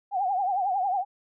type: tone with vibrato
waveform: sine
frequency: 766 Hz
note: G5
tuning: 40 cents flat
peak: -23 dBFS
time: 0.11-1.05 s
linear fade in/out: 50 ms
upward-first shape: triangle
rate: 11 Hz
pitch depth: 140 cents each way
effects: none